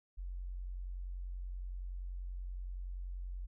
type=tone; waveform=sine; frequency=45.26 Hz; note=F#1; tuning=37 cents flat; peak=-39 dBFS; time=0.17-3.47 s; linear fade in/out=20 ms; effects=none